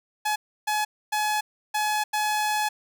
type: tone bursts at uneven times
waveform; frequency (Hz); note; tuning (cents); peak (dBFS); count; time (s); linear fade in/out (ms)
sawtooth; 848; G#5; +36; -19; 5; 0.25-0.36 / 0.67-0.85 / 1.12-1.41 / 1.74-2.04 / 2.13-2.69; 10
effects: none